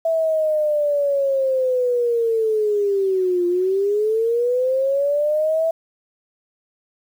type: linear two-way sweep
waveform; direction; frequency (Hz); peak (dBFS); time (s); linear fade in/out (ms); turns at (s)
sine; down then up; 659 to 348.6 to 659; -16; 0.05-5.71; 5; 3.47
effects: 8-bit